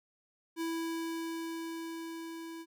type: tone with level ramp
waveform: square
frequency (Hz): 329.6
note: E4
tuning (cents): 0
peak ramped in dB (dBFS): -33 to -43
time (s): 0.56-2.66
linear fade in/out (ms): 50
effects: none